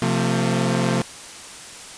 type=chord; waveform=sawtooth; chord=F major; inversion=second; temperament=equal with one note detuned; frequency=130.81 / 174.61 / 225.3 Hz; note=C3 / F3 / A3; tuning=0 / 0 / +41 cents; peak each=-19 dBFS; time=0.02-1.02 s; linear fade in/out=2 ms; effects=white hiss -38 dBFS RMS until 1.97 s + resampled to 22050 Hz